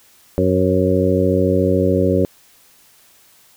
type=harmonic tone with a mistuned harmonic; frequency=93.7 Hz; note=F#2; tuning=22 cents sharp; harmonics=1 / 2 / 3 / 4 / 5 / 6; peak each=-20 / -20 / -20 / -20 / -20 / -20 dBFS; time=0.38-2.25 s; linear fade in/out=0 ms; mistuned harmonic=6; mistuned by=-42 cents; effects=white hiss -51 dBFS RMS until 3.56 s